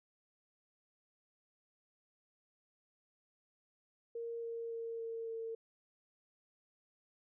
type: tone with pitch steps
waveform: sine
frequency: 464.8 / 461.9 / 458.9 / 456 / 453.1 Hz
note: A#4 / A#4 / A#4 / A#4 / A#4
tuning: -5 / -16 / -27 / -38 / -49 cents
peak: -39 dBFS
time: 4.15-5.55 s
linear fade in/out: 5 ms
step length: 280 ms
effects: none